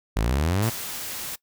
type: exponential sweep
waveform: sawtooth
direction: up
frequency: 49.77 to 120 Hz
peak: -17 dBFS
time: 0.16-0.7 s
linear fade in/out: 10 ms
type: noise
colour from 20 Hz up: white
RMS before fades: -33 dBFS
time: 0.62-1.36 s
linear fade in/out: 10 ms
effects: noise-tail reverb RT60 0.1 s tail -21 dB re dry